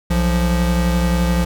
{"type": "tone pair together", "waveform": "square", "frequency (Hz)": [61.73, 173.6], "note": ["B1", "F3"], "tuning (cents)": [0, -10], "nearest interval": "octave + tritone", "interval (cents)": 1790, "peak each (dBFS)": -18, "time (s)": [0.1, 1.45], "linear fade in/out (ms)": 10, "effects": []}